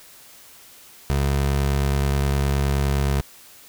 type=tone; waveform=25% pulse; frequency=69.6 Hz; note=C#2; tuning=8 cents sharp; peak=-15 dBFS; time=1.1-3.21 s; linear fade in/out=0 ms; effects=white hiss -47 dBFS RMS until 3.68 s